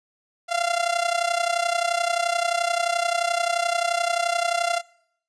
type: tone with amplitude modulation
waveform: sawtooth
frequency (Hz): 690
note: F5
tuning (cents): -21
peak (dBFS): -14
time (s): 0.48-4.82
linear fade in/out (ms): 50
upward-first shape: sine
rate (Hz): 31.5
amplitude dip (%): 80
effects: noise-tail reverb RT60 0.7 s tail -24 dB re dry + resampled to 22050 Hz